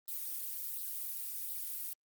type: noise with flanger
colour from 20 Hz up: violet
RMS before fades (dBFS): -40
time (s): 0.08-1.93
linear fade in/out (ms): 0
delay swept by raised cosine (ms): 0.22 to 3.72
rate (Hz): 1.4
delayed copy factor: +0.75
effects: Opus 32 kbps